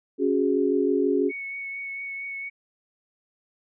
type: chord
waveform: sine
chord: C# suspended fourth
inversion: none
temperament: just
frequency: 277.2 / 369.6 / 415.8 Hz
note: C#4 / F#4 / G#4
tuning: 0 / -2 / +2 cents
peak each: -24 dBFS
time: 0.18-1.32 s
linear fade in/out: 50 ms
type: tone with vibrato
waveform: sine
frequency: 2217 Hz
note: C#7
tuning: in tune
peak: -31 dBFS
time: 1.29-2.5 s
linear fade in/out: 20 ms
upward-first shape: triangle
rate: 4.4 Hz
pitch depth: 16 cents each way
effects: none